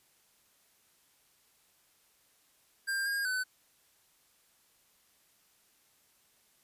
square tone with pitch steps, 1594 / 1621 / 1511 Hz, G6 / G#6 / F#6, +28 / -42 / +36 cents, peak -31 dBFS, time 2.87-3.44 s, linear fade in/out 20 ms, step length 190 ms, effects white hiss -68 dBFS RMS until 6.63 s + resampled to 32000 Hz

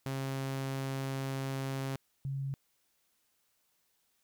sawtooth / sine tone pair in turn, 134.8 / 136.68 Hz, C#3 / C#3, -48 / -24 cents, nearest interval unison, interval 24 cents, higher second, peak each -30 / -33 dBFS, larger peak first, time 0.06-1.96 / 2.25-2.54 s, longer first, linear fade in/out 0 ms, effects white hiss -75 dBFS RMS until 4.23 s

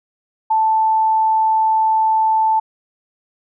sine tone, 880 Hz, A5, in tune, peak -12 dBFS, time 0.5-2.6 s, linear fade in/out 10 ms, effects none

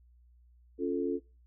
sine chord, Db augmented, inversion none, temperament equal, 277.2 / 349.2 / 440 Hz, Db4 / F4 / A4, 0 / 0 / 0 cents, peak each -33 dBFS, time 0.78-1.2 s, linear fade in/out 50 ms, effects noise-tail reverb RT60 0.3 s tail -20 dB re dry + added 60 Hz sine -58 dBFS peak until 1.46 s

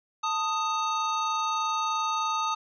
square tone pair together, 886.7 / 1246 Hz, A5 / D#6, +13 / +2 cents, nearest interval tritone, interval 589 cents, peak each -31 / -28 dBFS, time 0.23-2.55 s, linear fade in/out 10 ms, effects resampled to 16000 Hz

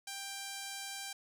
5% pulse tone, 789 Hz, G5, 11 cents sharp, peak -29 dBFS, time 0.07-1.13 s, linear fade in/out 5 ms, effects none

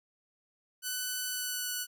5% pulse tone with pitch glide, 1496 to 1480.5 Hz, F#6 to F#6, +19 to +1 cents, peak -22 dBFS, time 0.82-1.87 s, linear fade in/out 50 ms, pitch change -18 cents, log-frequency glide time 1.28-1.69 s, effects none

